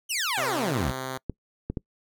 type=exponential sweep; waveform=15% pulse; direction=down; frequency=3136 to 55 Hz; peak=-19 dBFS; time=0.09-0.92 s; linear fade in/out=20 ms
type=tone; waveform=5% pulse; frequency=130.81 Hz; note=C3; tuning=in tune; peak=-20 dBFS; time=0.37-1.18 s; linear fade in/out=10 ms
type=clicks; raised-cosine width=3 ms; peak=-16 dBFS; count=3; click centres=1.297 / 1.7 / 1.772 s
effects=noise-tail reverb RT60 0.1 s tail -25 dB re dry